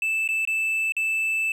triangle tone with dropouts, 2637 Hz, E7, in tune, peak -20 dBFS, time 0.02-1.52 s, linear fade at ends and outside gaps 2 ms, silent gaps 0.277-0.288 / 0.452-0.474 / 0.922-0.966 s, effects none

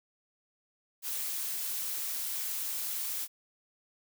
blue noise, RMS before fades -35 dBFS, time 1.02-3.28 s, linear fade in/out 50 ms, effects none

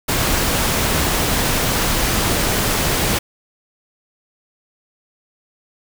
pink noise, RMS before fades -18 dBFS, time 0.08-3.19 s, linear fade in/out 10 ms, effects none

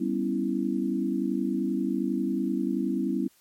sine chord, C# half-diminished seventh, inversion second, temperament equal, 196 / 246.9 / 277.2 / 329.6 Hz, G3 / B3 / C#4 / E4, 0 / 0 / 0 / 0 cents, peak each -30 dBFS, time 0-3.28 s, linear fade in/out 10 ms, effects white hiss -62 dBFS RMS until 3.4 s + MP3 64 kbps

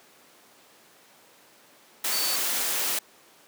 sine tone in noise, 4518 Hz, C#8, 32 cents sharp, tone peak -29 dBFS, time 2.12-2.36 s, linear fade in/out 5 ms, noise white, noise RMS -27 dBFS, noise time 2.04-2.99 s, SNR -5 dB, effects pink hiss -55 dBFS RMS until 3.47 s + high-pass 300 Hz 12 dB/octave

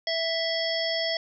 harmonic tone with a mistuned harmonic, 660 Hz, E5, 2 cents sharp, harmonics 1 / 3 / 5 / 7 / 8, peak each -29 / -32 / -32 / -35 / -31 dBFS, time 0.07-1.17 s, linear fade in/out 2 ms, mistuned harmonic 7, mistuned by -19 cents, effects none

